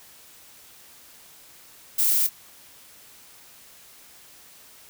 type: noise with echo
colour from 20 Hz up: violet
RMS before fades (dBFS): -21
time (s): 1.98-2.27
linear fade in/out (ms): 10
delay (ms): 26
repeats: 1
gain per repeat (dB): -12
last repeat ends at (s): 2.296
effects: white hiss -50 dBFS RMS until 4.89 s